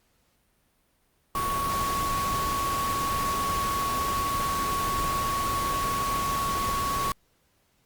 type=tone in noise; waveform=sine; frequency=1114 Hz; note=C#6; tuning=8 cents sharp; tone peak=-26 dBFS; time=1.35-7.12 s; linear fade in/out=2 ms; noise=pink; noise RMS=-32 dBFS; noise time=1.35-7.12 s; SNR=+3 dB; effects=pink hiss -68 dBFS RMS until 7.85 s + Opus 48 kbps